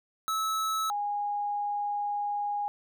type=tone pair in turn; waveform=square / sine; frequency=1300 / 821.6 Hz; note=E6 / G#5; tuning=-24 / -19 cents; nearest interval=minor sixth; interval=795 cents; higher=first; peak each=-28 dBFS; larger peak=neither; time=0.28-0.9 / 0.9-2.68 s; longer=second; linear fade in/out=0 ms; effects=none